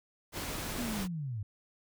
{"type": "noise", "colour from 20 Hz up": "pink", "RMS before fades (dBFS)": -38, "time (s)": [0.32, 1.08], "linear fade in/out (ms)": 50}
{"type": "linear sweep", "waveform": "sine", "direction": "down", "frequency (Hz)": [250.5, 96.3], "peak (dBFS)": -34, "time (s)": [0.78, 1.43], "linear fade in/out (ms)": 5}
{"effects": []}